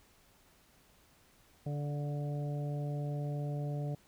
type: harmonic tone with a mistuned harmonic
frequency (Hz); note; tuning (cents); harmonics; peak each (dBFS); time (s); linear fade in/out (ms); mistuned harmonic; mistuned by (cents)
145.2; D3; -19; 1 / 2 / 3 / 4 / 5; -34 / -46 / -47 / -46 / -50; 1.66-3.95; 5; 4; +17
effects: pink hiss -65 dBFS RMS until 4.07 s